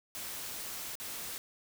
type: noise with dropouts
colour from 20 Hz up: white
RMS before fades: -41 dBFS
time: 0.15-1.38 s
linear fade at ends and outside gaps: 0 ms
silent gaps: 0.954-1 s
effects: none